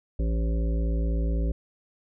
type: harmonic tone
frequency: 56 Hz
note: A1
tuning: 31 cents sharp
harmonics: 1 / 3 / 5 / 7 / 9 / 10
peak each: -23 / -33 / -37 / -40 / -42 / -43 dBFS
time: 0.19-1.52 s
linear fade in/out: 5 ms
effects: none